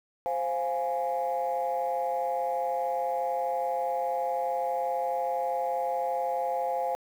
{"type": "chord", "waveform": "sine", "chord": "F minor", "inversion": "second", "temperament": "equal", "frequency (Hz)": [523.3, 698.5, 830.6], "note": ["C5", "F5", "Ab5"], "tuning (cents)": [0, 0, 0], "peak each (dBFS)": -30, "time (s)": [0.26, 6.95], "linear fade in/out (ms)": 0, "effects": ["tanh soft clip ceiling -20 dBFS", "9-bit"]}